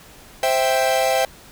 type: chord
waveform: 45% pulse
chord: C major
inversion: none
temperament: equal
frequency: 523.3 / 659.3 / 784 Hz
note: C5 / E5 / G5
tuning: 0 / 0 / 0 cents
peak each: -21 dBFS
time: 0.43-1.25 s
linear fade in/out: 2 ms
effects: pink hiss -45 dBFS RMS until 1.51 s